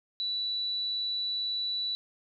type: tone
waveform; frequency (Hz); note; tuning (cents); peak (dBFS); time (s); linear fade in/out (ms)
sine; 3951; B7; 0; -29; 0.2-1.95; 0
effects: none